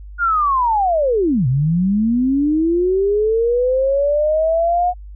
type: linear two-way sweep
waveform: sine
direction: down then up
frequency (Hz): 1442 to 121.9 to 726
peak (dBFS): -13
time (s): 0.18-4.94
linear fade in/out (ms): 50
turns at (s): 1.47
effects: added 50 Hz sine -32 dBFS peak until 5.15 s